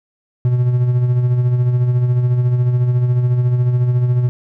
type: tone with tremolo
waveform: triangle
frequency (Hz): 123.47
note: B2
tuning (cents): 0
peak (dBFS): -8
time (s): 0.45-4.29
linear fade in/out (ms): 0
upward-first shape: sine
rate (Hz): 14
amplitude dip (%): 45
effects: none